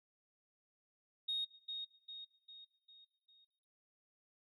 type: tone with echo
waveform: sine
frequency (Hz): 3729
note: A#7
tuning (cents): 0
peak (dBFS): -34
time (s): 1.28-1.45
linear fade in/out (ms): 10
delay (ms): 400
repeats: 5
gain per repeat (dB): -6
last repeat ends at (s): 3.45
effects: noise-tail reverb RT60 1.0 s tail -20 dB re dry + tanh soft clip ceiling -30 dBFS